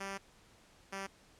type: tone pair in turn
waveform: 5% pulse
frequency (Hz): 196 / 194.95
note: G3 / G3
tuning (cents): 0 / -9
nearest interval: unison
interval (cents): 9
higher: first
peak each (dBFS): -28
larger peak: neither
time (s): 0-0.18 / 0.92-1.07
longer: first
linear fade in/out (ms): 10
effects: pink hiss -63 dBFS RMS until 1.39 s + low-pass 9000 Hz 12 dB/octave